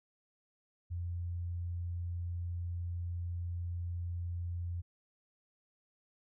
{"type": "tone", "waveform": "sine", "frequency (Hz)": 86.9, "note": "F2", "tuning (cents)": -8, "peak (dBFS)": -35, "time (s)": [0.9, 4.82], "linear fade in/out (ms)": 20, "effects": []}